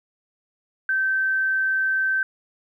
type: tone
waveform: sine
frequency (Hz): 1549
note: G6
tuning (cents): -21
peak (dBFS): -19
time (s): 0.89-2.23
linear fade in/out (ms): 2
effects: 10-bit